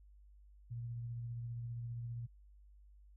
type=tone with tremolo; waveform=sine; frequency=118.2 Hz; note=A#2; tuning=24 cents sharp; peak=-39 dBFS; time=0.7-2.27 s; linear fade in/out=20 ms; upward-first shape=triangle; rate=15 Hz; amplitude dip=25%; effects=added 50 Hz sine -58 dBFS peak until 3.16 s